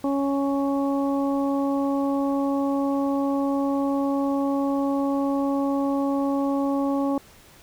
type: harmonic tone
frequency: 277.7 Hz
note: C#4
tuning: 3 cents sharp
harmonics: 1 / 2 / 3 / 4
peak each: -22 / -28 / -32 / -34 dBFS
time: 0.04-7.18 s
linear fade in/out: 2 ms
effects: pink hiss -51 dBFS RMS until 7.62 s